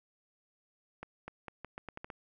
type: accelerating click train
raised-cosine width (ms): 0.5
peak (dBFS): -27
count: 9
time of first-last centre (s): 1.03-2.102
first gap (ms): 250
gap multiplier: 0.81
effects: none